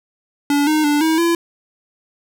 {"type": "tone with pitch steps", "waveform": "square", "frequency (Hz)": [287.2, 308.2, 293.3, 319.8, 338.1], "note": ["D4", "D#4", "D4", "D#4", "E4"], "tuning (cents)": [-39, -16, -2, 48, 44], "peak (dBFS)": -14, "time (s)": [0.5, 1.35], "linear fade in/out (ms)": 2, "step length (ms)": 170, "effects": []}